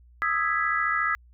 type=chord; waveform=sine; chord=E major seventh; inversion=third; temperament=equal; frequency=1244.5 / 1318.5 / 1661.2 / 1975.5 Hz; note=D#6 / E6 / G#6 / B6; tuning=0 / 0 / 0 / 0 cents; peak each=-28 dBFS; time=0.22-1.15 s; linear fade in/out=0 ms; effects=added 60 Hz sine -51 dBFS peak until 1.33 s